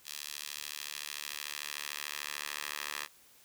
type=tone with high-pass filter sweep; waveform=10% pulse; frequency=73.5 Hz; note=D2; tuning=2 cents sharp; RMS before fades=-41 dBFS; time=0.04-3.08 s; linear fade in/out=50 ms; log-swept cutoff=3700 to 1600 Hz; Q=0.89; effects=white hiss -61 dBFS RMS until 3.44 s